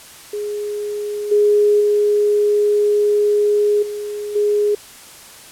sine tone with level steps, 415.3 Hz, G#4, in tune, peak -21 / -10 / -12 / -23 / -13 dBFS, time 0.33-4.75 s, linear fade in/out 5 ms, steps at 1.31 / 1.8 / 3.82 / 4.35 s, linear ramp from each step 10 ms, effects white hiss -40 dBFS RMS until 5.51 s + low-pass 12000 Hz 12 dB/octave

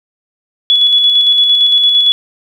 sine tone with tremolo, 3400 Hz, G#7, 40 cents sharp, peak -5 dBFS, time 0.7-2.12 s, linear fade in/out 0 ms, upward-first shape square, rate 8.8 Hz, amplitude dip 30%, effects 7-bit

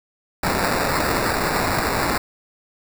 blue noise with sample-and-hold, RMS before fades -21 dBFS, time 0.43-2.18 s, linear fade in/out 5 ms, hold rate 3150 Hz, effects none

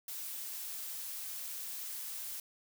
blue noise, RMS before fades -42 dBFS, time 0.08-2.4 s, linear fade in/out 2 ms, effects none

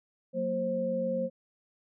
sine tone cluster, 183.7 / 231.2 / 529 Hz, F#3 / A#3 / C5, -12 / -14 / +19 cents, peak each -36 / -35 / -29 dBFS, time 0.33-1.3 s, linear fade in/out 50 ms, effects none

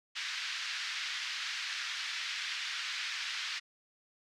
pink band-pass noise, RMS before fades -38 dBFS, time 0.15-3.6 s, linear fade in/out 20 ms, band 1600 to 5200 Hz, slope 24 dB/octave, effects none

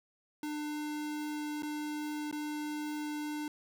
square tone with dropouts, 299.8 Hz, D4, 36 cents sharp, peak -36 dBFS, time 0.43-3.48 s, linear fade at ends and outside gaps 2 ms, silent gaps 1.623-1.631 / 2.313-2.326 s, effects none

